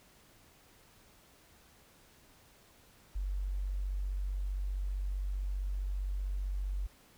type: tone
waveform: sine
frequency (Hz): 47.66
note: G1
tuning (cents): -48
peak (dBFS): -32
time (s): 3.15-6.87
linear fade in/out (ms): 10
effects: pink hiss -62 dBFS RMS until 7.17 s